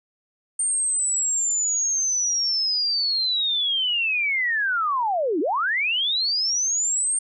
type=linear two-way sweep; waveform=sine; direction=down then up; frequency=8790 to 278.9 to 8790 Hz; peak=-20 dBFS; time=0.59-7.19 s; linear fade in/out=5 ms; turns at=5.4 s; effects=none